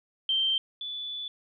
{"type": "tone pair in turn", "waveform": "sine", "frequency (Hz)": [3136, 3468], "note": ["G7", "A7"], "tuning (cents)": [0, -26], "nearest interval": "major second", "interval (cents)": 174, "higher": "second", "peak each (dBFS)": [-23, -33], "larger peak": "first", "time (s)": [[0.29, 0.58], [0.81, 1.28]], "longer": "second", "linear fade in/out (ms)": 2, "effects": []}